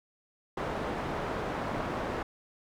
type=low-pass noise; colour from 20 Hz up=white; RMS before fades=-34 dBFS; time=0.57-2.23 s; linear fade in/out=5 ms; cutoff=930 Hz; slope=12 dB/octave; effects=none